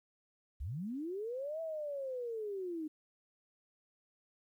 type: linear two-way sweep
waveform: sine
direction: up then down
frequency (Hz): 53 to 659.3 to 300.2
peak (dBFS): -37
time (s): 0.6-2.88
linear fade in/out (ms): 10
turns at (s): 1.61
effects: 12-bit